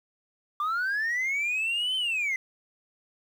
sine linear two-way sweep, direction up then down, 1166 to 3100 to 2021 Hz, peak -23 dBFS, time 0.6-2.36 s, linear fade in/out 2 ms, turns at 1.96 s, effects tanh soft clip ceiling -24 dBFS + 9-bit

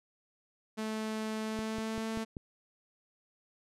sawtooth tone with pitch glide, 218.1 to 222.7 Hz, A3 to A3, -15 to +21 cents, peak -30 dBFS, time 0.77-2.25 s, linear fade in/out 20 ms, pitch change +36 cents, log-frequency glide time 1.42-2.08 s
click train, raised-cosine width 3 ms, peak -28 dBFS, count 5, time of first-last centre 1.59-2.368 s, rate 5.14 Hz
effects low-pass 10000 Hz 12 dB/octave

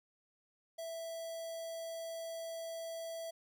square tone with notch filter, 659.3 Hz, E5, in tune, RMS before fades -43 dBFS, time 0.78-3.31 s, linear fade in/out 10 ms, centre 1700 Hz, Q 1, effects none

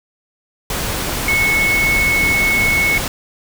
sine tone in noise, 2200 Hz, C#7, 14 cents flat, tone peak -13 dBFS, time 1.28-2.98 s, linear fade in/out 2 ms, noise pink, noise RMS -21 dBFS, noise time 0.7-3.08 s, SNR +5 dB, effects none

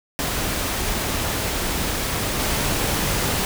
pink noise with level steps, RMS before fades -24 / -22 dBFS, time 0.19-3.45 s, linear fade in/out 0 ms, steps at 2.39 s, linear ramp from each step 10 ms, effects none

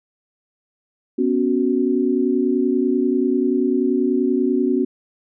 sine chord, B suspended second, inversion none, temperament equal, 246.9 / 277.2 / 370 Hz, B3 / C#4 / F#4, 0 / 0 / 0 cents, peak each -20 dBFS, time 1.18-4.85 s, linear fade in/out 10 ms, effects none

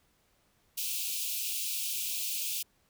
white high-pass noise, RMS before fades -34 dBFS, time 0.77-2.63 s, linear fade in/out 10 ms, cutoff 2400 Hz, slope 96 dB/octave, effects pink hiss -70 dBFS RMS until 2.89 s

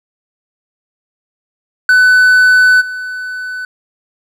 triangle tone with level steps, 1500 Hz, F#6, 23 cents sharp, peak -3 / -18 dBFS, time 1.89-3.65 s, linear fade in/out 2 ms, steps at 2.8 s, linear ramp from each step 20 ms, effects none

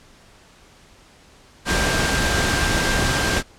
sine tone in noise, 1587 Hz, G6, 21 cents sharp, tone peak -25 dBFS, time 1.65-3.43 s, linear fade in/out 50 ms, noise pink, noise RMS -20 dBFS, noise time 1.65-3.43 s, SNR -8 dB, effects pink hiss -50 dBFS RMS until 3.58 s + low-pass 8000 Hz 12 dB/octave

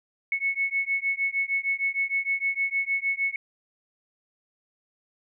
sine beating tone pair, 2200 / 2206.5 Hz, C#7 / C#7, -14 / -9 cents, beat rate 6.5 Hz, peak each -27 dBFS, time 0.32-3.36 s, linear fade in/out 2 ms, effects none

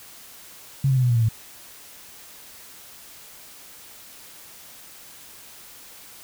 sine tone with pitch steps, 136.8 / 132.14 / 127.64 / 123.29 / 119.09 / 115.03 / 111.12 Hz, C#3 / C3 / C3 / B2 / A#2 / A#2 / A2, -23 / +17 / -43 / -3 / +37 / -23 / +18 cents, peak -16 dBFS, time 0.84-1.288 s, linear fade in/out 5 ms, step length 64 ms, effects white hiss -45 dBFS RMS until 6.23 s

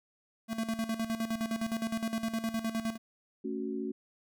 square tone with tremolo, 224.8 Hz, A3, 37 cents sharp, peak -30 dBFS, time 0.48-2.98 s, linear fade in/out 50 ms, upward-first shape square, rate 9.7 Hz, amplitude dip 70%
sine chord, F# minor, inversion first, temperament just, 222 / 277.5 / 370 Hz, A3 / C#4 / F#4, +16 / +2 / 0 cents, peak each -37 dBFS, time 3.44-3.92 s, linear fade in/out 10 ms
effects none

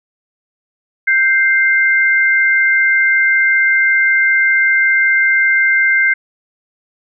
sine tone pair together, 1568.7 / 2094 Hz, G6 / C7, +1 / +1 cents, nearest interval perfect fourth, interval 500 cents, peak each -12 dBFS, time 1.07-6.14 s, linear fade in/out 10 ms, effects none

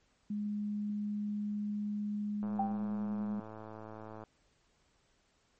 sine tone, 207.7 Hz, G#3, in tune, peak -33 dBFS, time 0.3-3.4 s, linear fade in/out 5 ms
click train, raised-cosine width 1 ms, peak -33 dBFS, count 198, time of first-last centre 2.43-4.237 s, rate 109 Hz
sine tone with exponential decay, 783 Hz, G5, 2 cents flat, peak -27 dBFS, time 2.59-2.86 s, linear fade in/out 5 ms, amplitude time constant 58 ms
effects pink hiss -72 dBFS RMS until 5.59 s + MP3 32 kbps

